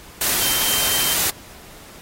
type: tone in noise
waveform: sine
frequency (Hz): 3136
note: G7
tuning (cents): 0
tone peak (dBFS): -25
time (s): 0.41-1.14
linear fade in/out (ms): 2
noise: white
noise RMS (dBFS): -20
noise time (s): 0.21-1.3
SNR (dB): -8
effects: pink hiss -43 dBFS RMS until 2.01 s + AAC 48 kbps